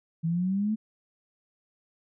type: exponential sweep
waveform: sine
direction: up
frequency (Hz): 160.6 to 221.7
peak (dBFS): -24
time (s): 0.23-0.76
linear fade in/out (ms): 20
effects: none